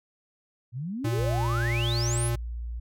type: exponential sweep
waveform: sine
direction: up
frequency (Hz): 112.3 to 11980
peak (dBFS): -30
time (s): 0.72-2.31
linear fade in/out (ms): 50
type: tone with pitch glide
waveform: square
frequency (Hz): 116.54 to 117.69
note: A#2 to A#2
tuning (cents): 0 to +17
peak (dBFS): -26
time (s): 1.04-2.36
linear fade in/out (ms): 10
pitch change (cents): +17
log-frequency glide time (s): 1.27-2.09
type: tone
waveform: sine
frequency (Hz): 58.4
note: A#1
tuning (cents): +4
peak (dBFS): -31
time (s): 1.18-2.8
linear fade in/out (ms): 10
effects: none